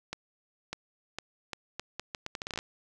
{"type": "accelerating click train", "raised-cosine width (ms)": 0.2, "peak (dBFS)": -18, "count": 16, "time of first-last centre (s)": [0.13, 2.589], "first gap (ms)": 600, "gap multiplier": 0.76, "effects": []}